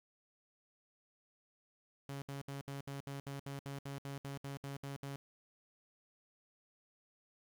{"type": "tone bursts", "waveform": "sawtooth", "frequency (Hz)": 139.1, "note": "C#3", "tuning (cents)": 6, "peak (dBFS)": -38, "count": 16, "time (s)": [2.09, 5.16], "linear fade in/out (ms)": 0, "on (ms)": 130, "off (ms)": 66, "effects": ["11-bit"]}